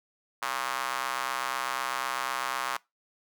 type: tone with high-pass filter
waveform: square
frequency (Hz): 64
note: C2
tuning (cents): -38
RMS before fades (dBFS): -32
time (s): 0.42-2.77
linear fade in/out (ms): 5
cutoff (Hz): 1100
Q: 2.2
effects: noise-tail reverb RT60 0.2 s tail -21 dB re dry